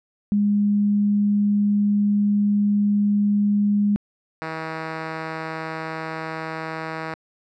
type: tone pair in turn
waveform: sine / 5% pulse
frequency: 205.2 / 160.16 Hz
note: G#3 / E3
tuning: -21 / -50 cents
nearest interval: major third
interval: 429 cents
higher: first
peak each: -16 dBFS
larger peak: neither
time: 0.32-3.96 / 4.42-7.14 s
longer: first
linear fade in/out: 0 ms
effects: low-pass 3000 Hz 12 dB/octave